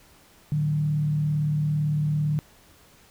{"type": "tone with frequency modulation", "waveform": "sine", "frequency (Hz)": 150.4, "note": "D3", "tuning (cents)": 42, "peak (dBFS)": -21, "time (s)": [0.52, 2.39], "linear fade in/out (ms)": 0, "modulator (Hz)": 37.8, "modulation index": 0.37, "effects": ["pink hiss -55 dBFS RMS until 3.1 s"]}